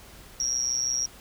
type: tone with amplitude modulation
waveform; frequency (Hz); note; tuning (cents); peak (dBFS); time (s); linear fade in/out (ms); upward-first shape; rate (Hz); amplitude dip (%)
sine; 5650; F8; +19; -20; 0.4-1.06; 2; sine; 126; 100
effects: added 50 Hz sine -54 dBFS peak until 1.2 s + pink hiss -49 dBFS RMS until 1.2 s